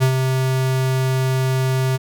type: tone with ADSR envelope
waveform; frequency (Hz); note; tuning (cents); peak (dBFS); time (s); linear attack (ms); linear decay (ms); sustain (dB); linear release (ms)
square; 130.81; C3; 0; -12; 0-1.98; 28; 84; -5; 27
effects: none